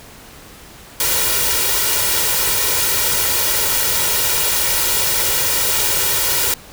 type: noise with comb filter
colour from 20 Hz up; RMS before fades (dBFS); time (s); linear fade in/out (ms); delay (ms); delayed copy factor
white; -17; 1-6.54; 2; 2.1; +0.7
effects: pink hiss -40 dBFS RMS until 6.72 s